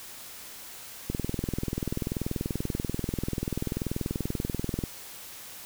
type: click train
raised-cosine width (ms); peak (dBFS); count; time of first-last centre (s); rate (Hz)
3; -16; 78; 1.1-4.838; 20.6
effects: white hiss -44 dBFS RMS until 5.65 s